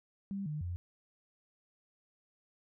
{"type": "tone with pitch steps", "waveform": "sine", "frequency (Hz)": [197.3, 150.9, 88], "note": ["G3", "D3", "F2"], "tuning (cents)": [11, 47, 14], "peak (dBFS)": -35, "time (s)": [0.31, 0.76], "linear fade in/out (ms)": 0, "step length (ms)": 150, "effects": []}